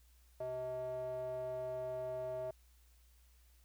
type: tone with band-pass filter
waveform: square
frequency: 127.5 Hz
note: C3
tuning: 44 cents flat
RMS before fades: -41 dBFS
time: 0.4-2.51 s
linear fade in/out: 5 ms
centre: 600 Hz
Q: 8
effects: added 60 Hz sine -63 dBFS peak until 3.64 s + white hiss -72 dBFS RMS until 3.64 s

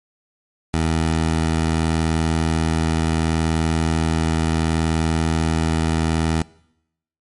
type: tone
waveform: 15% pulse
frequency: 80.7 Hz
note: E2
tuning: 36 cents flat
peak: -11 dBFS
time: 0.74-6.42 s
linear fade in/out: 0 ms
effects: noise-tail reverb RT60 0.8 s tail -22 dB re dry + MP3 48 kbps

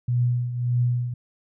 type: tone with tremolo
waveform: sine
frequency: 122.2 Hz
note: B2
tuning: 18 cents flat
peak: -17 dBFS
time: 0.08-1.14 s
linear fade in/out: 5 ms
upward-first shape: triangle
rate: 1.7 Hz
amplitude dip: 70%
effects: none

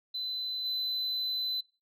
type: tone with level steps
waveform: sine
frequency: 4024 Hz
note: B7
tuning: 32 cents sharp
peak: -31 / -27 dBFS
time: 0.14-1.61 s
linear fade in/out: 10 ms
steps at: 0.64 s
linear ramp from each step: 20 ms
effects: noise-tail reverb RT60 0.3 s tail -23 dB re dry + tanh soft clip ceiling -29 dBFS

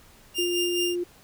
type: tone with tremolo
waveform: sawtooth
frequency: 2803 Hz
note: F7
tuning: 6 cents sharp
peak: -21 dBFS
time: 0.34-0.96 s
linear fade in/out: 50 ms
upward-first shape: sine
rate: 4.7 Hz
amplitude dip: 50%
type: tone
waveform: sine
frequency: 351.9 Hz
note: F4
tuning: 13 cents sharp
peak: -25 dBFS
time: 0.38-1.04 s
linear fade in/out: 10 ms
effects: pink hiss -54 dBFS RMS until 1.23 s

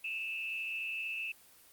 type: tone with frequency modulation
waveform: sine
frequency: 2637 Hz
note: E7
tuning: in tune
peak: -35 dBFS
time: 0.04-1.32 s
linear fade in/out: 5 ms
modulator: 165 Hz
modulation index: 0.67
effects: white hiss -60 dBFS RMS until 1.72 s + Opus 24 kbps

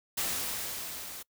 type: noise with level ramp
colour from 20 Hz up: white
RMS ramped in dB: -31 to -43 dBFS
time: 0.17-1.23 s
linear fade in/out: 10 ms
effects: noise-tail reverb RT60 0.1 s tail -24 dB re dry

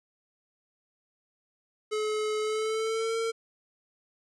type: tone with pitch glide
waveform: square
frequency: 428.5 to 454 Hz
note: A4 to A#4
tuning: -46 to -46 cents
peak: -28 dBFS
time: 1.91-3.32 s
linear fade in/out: 20 ms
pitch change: +100 cents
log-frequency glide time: 2.4-3.16 s
effects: resampled to 22050 Hz + 11-bit

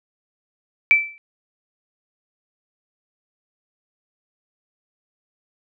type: tone with exponential decay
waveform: sine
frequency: 2326 Hz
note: D7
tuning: 17 cents flat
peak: -7 dBFS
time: 0.91-1.18 s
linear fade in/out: 0 ms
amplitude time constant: 58 ms
effects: none

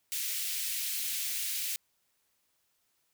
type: high-pass noise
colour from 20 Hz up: white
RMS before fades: -34 dBFS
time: 0.12-1.76 s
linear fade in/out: 0 ms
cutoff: 2100 Hz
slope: 24 dB/octave
effects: white hiss -75 dBFS RMS until 3.13 s

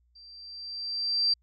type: tone with level ramp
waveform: sine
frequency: 4699 Hz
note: D8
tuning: in tune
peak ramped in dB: -49 to -20 dBFS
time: 0.15-1.34 s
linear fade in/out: 10 ms
effects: added 60 Hz sine -64 dBFS peak until 1.42 s

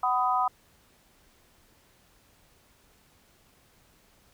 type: harmonic tone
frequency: 250 Hz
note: B3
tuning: 21 cents sharp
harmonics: 3 / 4 / 5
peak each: -27 / -27 / -27 dBFS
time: 0.03-0.48 s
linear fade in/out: 5 ms
effects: pink hiss -62 dBFS RMS until 4.33 s

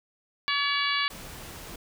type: harmonic tone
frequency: 569 Hz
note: C#5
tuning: 45 cents sharp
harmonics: 2 / 3 / 4 / 5 / 6 / 7 / 8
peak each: -30 / -31 / -30 / -33 / -32 / -35 / -35 dBFS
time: 0.48-1.08 s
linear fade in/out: 0 ms
type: noise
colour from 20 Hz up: pink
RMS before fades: -42 dBFS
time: 1.1-1.76 s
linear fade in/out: 5 ms
effects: none

